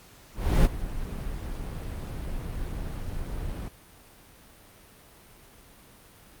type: noise with ADSR envelope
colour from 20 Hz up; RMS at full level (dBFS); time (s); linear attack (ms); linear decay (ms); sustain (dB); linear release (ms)
brown; -17; 0.34-3.69; 310; 24; -16; 16
effects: pink hiss -53 dBFS RMS until 6.4 s + Opus 48 kbps